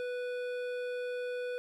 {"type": "tone with hard clipping", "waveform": "triangle", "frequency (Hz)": 493.9, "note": "B4", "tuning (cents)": 0, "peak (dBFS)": -36, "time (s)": [0, 1.58], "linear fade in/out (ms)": 0, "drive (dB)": 16, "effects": []}